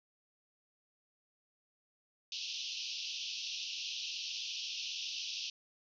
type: band-pass noise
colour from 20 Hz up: pink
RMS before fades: -41 dBFS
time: 2.32-5.5 s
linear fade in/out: 2 ms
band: 2600 to 6000 Hz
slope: 96 dB/octave
effects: none